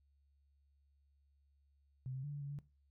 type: tone with pitch steps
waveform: sine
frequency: 129.7 / 132.2 / 145.3 / 144.1 / 141.3 / 143.4 Hz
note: C3 / C3 / D3 / D3 / C#3 / D3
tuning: -15 / +18 / -18 / -33 / +34 / -41 cents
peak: -40 dBFS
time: 2.06-2.588 s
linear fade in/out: 0 ms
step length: 88 ms
effects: noise-tail reverb RT60 0.3 s tail -18 dB re dry + added 70 Hz sine -70 dBFS peak until 2.9 s